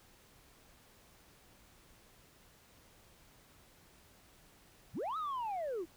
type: linear two-way sweep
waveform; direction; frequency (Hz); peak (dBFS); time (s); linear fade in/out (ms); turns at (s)
sine; up then down; 48.73 to 1307 to 304.3; -33; 4.93-5.86; 50; 5.17
effects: tanh soft clip ceiling -34 dBFS + pink hiss -63 dBFS RMS until 5.96 s